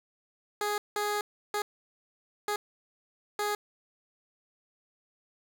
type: tone bursts at uneven times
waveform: 15% pulse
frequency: 415.3 Hz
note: G#4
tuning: in tune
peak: -22 dBFS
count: 5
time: 0.61-0.78 / 0.96-1.21 / 1.54-1.62 / 2.48-2.56 / 3.39-3.55 s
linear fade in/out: 2 ms
effects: none